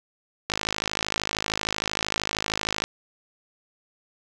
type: click train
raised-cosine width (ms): 0.2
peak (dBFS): -7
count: 125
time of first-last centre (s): 0.5-2.84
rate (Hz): 53
effects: none